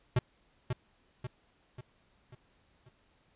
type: tone with echo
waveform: square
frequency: 124.7 Hz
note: B2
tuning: 17 cents sharp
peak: -24 dBFS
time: 0.16-0.19 s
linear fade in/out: 5 ms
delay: 540 ms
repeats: 5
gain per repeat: -6 dB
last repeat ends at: 2.89 s
effects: pink hiss -69 dBFS RMS until 3.35 s + resampled to 8000 Hz